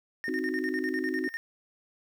triangle tone with tremolo, 1832 Hz, A#6, 31 cents flat, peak -29 dBFS, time 0.24-1.37 s, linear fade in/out 0 ms, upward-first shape square, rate 10 Hz, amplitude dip 80%
sine chord, C diminished, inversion none, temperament equal, 261.6 / 311.1 / 370 Hz, C4 / Eb4 / Gb4, 0 / 0 / 0 cents, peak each -33 dBFS, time 0.28-1.28 s, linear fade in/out 2 ms
effects 10-bit

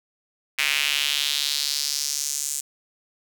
square tone with high-pass filter sweep, 72 Hz, D2, 34 cents flat, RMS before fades -25 dBFS, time 0.58-2.61 s, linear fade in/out 10 ms, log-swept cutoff 2300 to 7600 Hz, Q 2.7, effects none

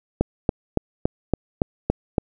click train, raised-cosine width 2 ms, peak -4 dBFS, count 8, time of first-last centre 0.21-2.182 s, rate 3.55 Hz, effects none

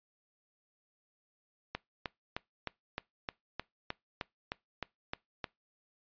click train, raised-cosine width 0.3 ms, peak -19 dBFS, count 13, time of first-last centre 1.75-5.442 s, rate 3.25 Hz, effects noise-tail reverb RT60 0.2 s tail -23 dB re dry + resampled to 11025 Hz

